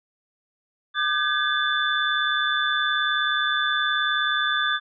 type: tone cluster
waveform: sine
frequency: 1204 / 1540 / 1679 / 3510 Hz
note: D6 / G6 / G#6 / A7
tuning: +43 / -31 / +18 / -5 cents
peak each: -26 dBFS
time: 0.94-4.8 s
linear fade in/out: 50 ms
effects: none